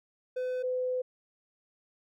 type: tone pair in turn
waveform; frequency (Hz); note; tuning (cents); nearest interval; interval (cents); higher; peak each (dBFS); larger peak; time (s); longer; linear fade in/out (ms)
triangle / sine; 506 / 506; B4 / B4; +42 / +42; unison; 0; neither; -28; neither; 0.36-0.63 / 0.63-1.02; second; 10
effects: none